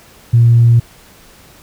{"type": "tone", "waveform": "sine", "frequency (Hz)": 117.5, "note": "A#2", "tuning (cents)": 14, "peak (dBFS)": -4, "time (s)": [0.33, 0.8], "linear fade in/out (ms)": 10, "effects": ["tanh soft clip ceiling 0 dBFS", "pink hiss -43 dBFS RMS until 1.62 s"]}